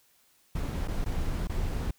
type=noise with dropouts; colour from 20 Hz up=brown; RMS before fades=-30 dBFS; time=0.55-1.91 s; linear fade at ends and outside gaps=5 ms; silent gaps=0.876-0.882 / 1.045-1.06 / 1.473-1.495 s; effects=white hiss -65 dBFS RMS until 1.98 s